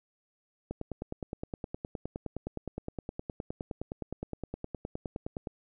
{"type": "click train", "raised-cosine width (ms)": 2, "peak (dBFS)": -22, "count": 47, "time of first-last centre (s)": [0.71, 5.472], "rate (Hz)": 9.66, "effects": []}